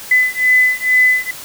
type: beating tone pair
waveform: sine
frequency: 2008 / 2010.2 Hz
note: B6 / B6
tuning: +28 / +30 cents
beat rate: 2.2 Hz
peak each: -13 dBFS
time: 0.11-1.31 s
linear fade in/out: 5 ms
effects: white hiss -32 dBFS RMS until 1.44 s